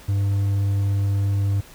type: tone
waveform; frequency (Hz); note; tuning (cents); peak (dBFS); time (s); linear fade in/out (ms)
triangle; 99.6; G2; +28; -16; 0.08-1.61; 10
effects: pink hiss -46 dBFS RMS until 1.74 s